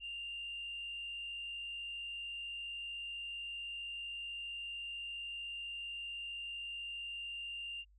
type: tone with frequency modulation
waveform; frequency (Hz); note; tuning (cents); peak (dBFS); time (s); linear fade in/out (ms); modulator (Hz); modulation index
sine; 2794; F7; 0; -40; 0-7.85; 50; 55.6; 0.63
effects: tanh soft clip ceiling -36 dBFS + added 50 Hz sine -62 dBFS peak until 7.98 s